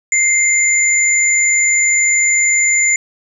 sine tone pair together, 2093 / 7040 Hz, C7 / A8, 0 / 0 cents, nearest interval octave + major sixth, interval 2100 cents, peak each -13 dBFS, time 0.12-2.96 s, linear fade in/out 2 ms, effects none

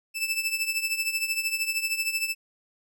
sawtooth tone with tremolo, 2637 Hz, E7, in tune, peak -19 dBFS, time 0.14-2.35 s, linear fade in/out 50 ms, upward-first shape triangle, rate 13 Hz, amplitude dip 80%, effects none

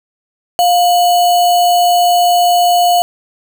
sine tone with sample-and-hold, 705 Hz, F5, 16 cents sharp, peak -7 dBFS, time 0.59-3.02 s, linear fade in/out 0 ms, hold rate 3675 Hz, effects none

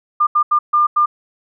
sine tone bursts at uneven times, 1200 Hz, D6, 37 cents sharp, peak -10 dBFS, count 5, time 0.2-0.27 / 0.35-0.43 / 0.51-0.59 / 0.73-0.87 / 0.96-1.06 s, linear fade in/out 10 ms, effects none

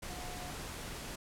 sine tone in noise, 720 Hz, F#5, 47 cents flat, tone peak -48 dBFS, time 0.09-0.51 s, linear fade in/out 10 ms, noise pink, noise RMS -43 dBFS, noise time 0.02-1.16 s, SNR -8 dB, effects low-pass 12000 Hz 12 dB/octave

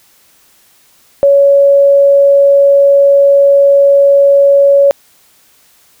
sine tone, 560 Hz, C#5, 18 cents sharp, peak -3 dBFS, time 1.23-4.91 s, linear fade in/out 0 ms, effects white hiss -48 dBFS RMS until 6 s

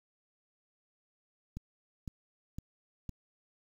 click train, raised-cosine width 5 ms, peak -27 dBFS, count 4, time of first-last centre 1.57-3.093 s, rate 1.97 Hz, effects 9-bit

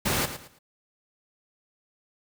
pink noise with echo, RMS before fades -25 dBFS, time 0.05-0.26 s, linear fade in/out 10 ms, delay 110 ms, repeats 3, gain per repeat -11 dB, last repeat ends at 0.59 s, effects high-pass 60 Hz 12 dB/octave

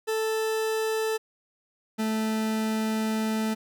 40% pulse tone pair in turn, 440 / 219.2 Hz, A4 / A3, 0 / -6 cents, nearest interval octave, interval 1206 cents, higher first, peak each -24 dBFS, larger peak neither, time 0.07-1.18 / 1.98-3.55 s, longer second, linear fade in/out 20 ms, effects none

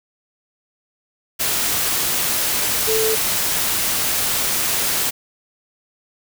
sine tone in noise, 440 Hz, A4, in tune, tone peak -18 dBFS, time 2.87-3.16 s, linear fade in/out 20 ms, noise white, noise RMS -20 dBFS, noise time 1.39-5.11 s, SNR -1 dB, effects none

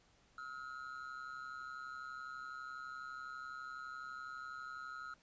triangle ring-modulated tone, 1356 Hz, E6, 49 cents sharp, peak -40 dBFS, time 0.38-5.14 s, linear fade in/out 2 ms, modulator 66 Hz, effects pink hiss -70 dBFS RMS until 5.22 s + resampled to 16000 Hz

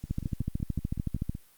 two click trains, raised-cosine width 5 ms, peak -24 / -17 dBFS, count 8 / 17, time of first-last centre 0.04-1.351 / 0.11-1.295 s, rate 5.34 / 13.5 Hz, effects white hiss -61 dBFS RMS until 1.57 s + Opus 48 kbps

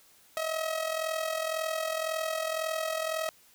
sawtooth tone with amplitude modulation, 639 Hz, D#5, 46 cents sharp, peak -23 dBFS, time 0.37-3.29 s, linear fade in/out 0 ms, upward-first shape sine, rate 41.9 Hz, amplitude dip 65%, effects white hiss -60 dBFS RMS until 3.54 s

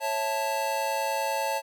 square chord, A major, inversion first, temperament just, 550 / 660 / 880 Hz, C#5 / E5 / A5, -14 / +2 / 0 cents, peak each -32 / -35 / -29 dBFS, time 0-1.62 s, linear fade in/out 50 ms, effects none

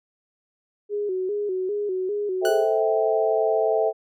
sine tone with vibrato, 392 Hz, G4, in tune, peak -23 dBFS, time 0.89-2.66 s, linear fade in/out 50 ms, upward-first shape square, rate 2.5 Hz, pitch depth 90 cents each way
sine chord, A minor seventh, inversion none, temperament equal with one note detuned, 440 / 523.3 / 652.1 / 784 Hz, A4 / C5 / E5 / G5, 0 / 0 / -19 / 0 cents, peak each -22 / -28 / -22 / -28 dBFS, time 2.41-3.93 s, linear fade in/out 50 ms
sawtooth tone with exponential decay, 1480 Hz, F#6, in tune, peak -22 dBFS, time 2.45-2.81 s, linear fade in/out 1 ms, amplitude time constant 78 ms
effects none

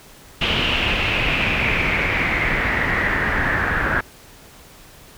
pink noise with low-pass filter sweep, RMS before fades -20 dBFS, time 0.41-4.01 s, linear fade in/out 5 ms, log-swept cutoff 3000 to 1600 Hz, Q 5.5, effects pink hiss -45 dBFS RMS until 5.17 s

